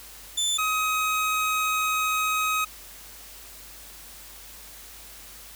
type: tone pair in turn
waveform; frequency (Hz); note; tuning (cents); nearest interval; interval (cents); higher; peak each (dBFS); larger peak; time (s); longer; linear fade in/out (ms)
25% pulse; 3520 / 1263; A7 / D#6; 0 / +26; octave + tritone; 1774; first; -19; neither; 0.37-0.58 / 0.58-2.65; second; 10
effects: added 50 Hz sine -52 dBFS peak until 5.55 s + white hiss -45 dBFS RMS until 5.55 s